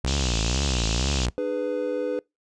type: tone with vibrato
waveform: sawtooth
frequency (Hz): 62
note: B1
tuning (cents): +7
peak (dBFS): -19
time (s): 0.04-1.3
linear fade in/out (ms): 5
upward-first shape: triangle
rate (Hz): 2.1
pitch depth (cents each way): 270
type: band-pass noise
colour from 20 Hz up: pink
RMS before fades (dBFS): -31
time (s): 0.07-1.26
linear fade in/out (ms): 5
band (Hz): 2500 to 7600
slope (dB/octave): 96
type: chord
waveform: triangle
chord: G# diminished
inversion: second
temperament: just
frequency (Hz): 299 / 415.3 / 498.4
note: D4 / G#4 / B4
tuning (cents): +31 / 0 / +16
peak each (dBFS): -29 / -29 / -24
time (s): 1.38-2.19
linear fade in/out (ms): 0
effects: noise-tail reverb RT60 0.2 s tail -25 dB re dry + resampled to 22050 Hz